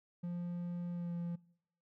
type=tone with pitch glide; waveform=triangle; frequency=174.61 to 172.01 Hz; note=F3 to F3; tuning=0 to -26 cents; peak=-35 dBFS; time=0.23-1.36 s; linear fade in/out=10 ms; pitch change=-26 cents; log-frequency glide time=0.92-1.13 s; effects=noise-tail reverb RT60 0.7 s tail -23 dB re dry